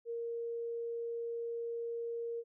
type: tone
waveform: sine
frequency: 466.2 Hz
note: A#4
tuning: in tune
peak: -36 dBFS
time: 0.05-2.44 s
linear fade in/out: 50 ms
effects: none